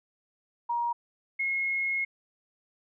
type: tone pair in turn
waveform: sine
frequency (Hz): 947 / 2163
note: A#5 / C#7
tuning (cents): +27 / -43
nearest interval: octave + major second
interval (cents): 1430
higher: second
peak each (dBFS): -26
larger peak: neither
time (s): 0.69-0.93 / 1.39-2.05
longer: second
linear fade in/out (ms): 10
effects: none